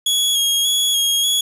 sawtooth tone with vibrato, 3317 Hz, G#7, 3 cents flat, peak -12 dBFS, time 0.06-1.41 s, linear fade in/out 5 ms, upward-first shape square, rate 1.7 Hz, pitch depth 23 cents each way, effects resampled to 32000 Hz + 7-bit

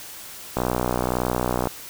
click train, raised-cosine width 1 ms, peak -8 dBFS, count 69, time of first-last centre 0.57-1.672 s, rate 61.7 Hz, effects white hiss -39 dBFS RMS until 1.89 s

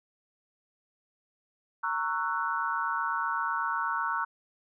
sine chord, F# dominant seventh, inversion first, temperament just, 925 / 1110 / 1332 / 1480 Hz, A#5 / C#6 / E6 / F#6, -14 / +2 / +18 / 0 cents, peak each -33 dBFS, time 1.83-4.25 s, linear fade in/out 10 ms, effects none

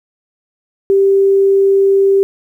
sine tone, 392 Hz, G4, in tune, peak -7 dBFS, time 0.9-2.23 s, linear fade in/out 0 ms, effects 8-bit

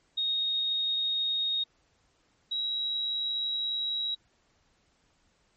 sine tone pair in turn, 3729 / 3861 Hz, A#7 / B7, 0 / -40 cents, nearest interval minor second, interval 60 cents, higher second, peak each -26 / -28 dBFS, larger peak first, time 0.17-1.64 / 2.51-4.15 s, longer second, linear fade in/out 10 ms, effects pink hiss -69 dBFS RMS until 5.56 s + MP3 32 kbps

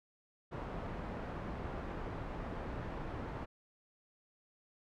pink low-pass noise, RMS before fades -42 dBFS, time 0.51-3.46 s, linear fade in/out 20 ms, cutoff 1300 Hz, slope 12 dB/octave, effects none

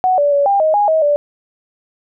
sine tone with pitch steps, 742 / 578 / 568 / 798 / 627 / 824 / 636 / 584 Hz, F#5 / D5 / C#5 / G5 / D#5 / G#5 / D#5 / D5, +5 / -28 / +42 / +31 / +13 / -14 / +38 / -10 cents, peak -10 dBFS, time 0.04-1.16 s, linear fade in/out 0 ms, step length 140 ms, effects none

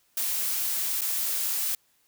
blue noise with dropouts, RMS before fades -28 dBFS, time 0.17-1.75 s, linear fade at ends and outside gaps 2 ms, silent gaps 1.01-1.017 s, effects white hiss -67 dBFS RMS until 2.07 s

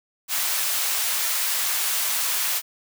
white high-pass noise, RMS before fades -24 dBFS, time 0.28-2.62 s, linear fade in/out 50 ms, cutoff 820 Hz, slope 12 dB/octave, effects none

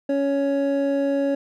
triangle tone pair together, 278.6 / 557.2 Hz, C#4 / C#5, +9 / +9 cents, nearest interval octave, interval 1200 cents, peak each -20 dBFS, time 0.09-1.35 s, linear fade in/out 5 ms, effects none

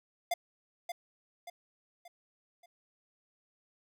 square tone with echo, 698.5 Hz, F5, in tune, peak -29 dBFS, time 0.31-0.34 s, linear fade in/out 5 ms, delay 580 ms, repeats 4, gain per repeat -7 dB, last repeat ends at 2.66 s, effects none

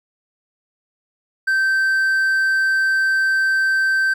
triangle tone, 1555 Hz, G6, 14 cents flat, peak -13 dBFS, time 1.47-4.14 s, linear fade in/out 10 ms, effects none

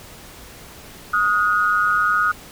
sine tone pair together, 1247 / 1445.3 Hz, D#6 / F#6, +3 / -41 cents, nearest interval minor third, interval 256 cents, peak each -18 dBFS, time 1.13-2.32 s, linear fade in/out 10 ms, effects pink hiss -41 dBFS RMS until 2.51 s

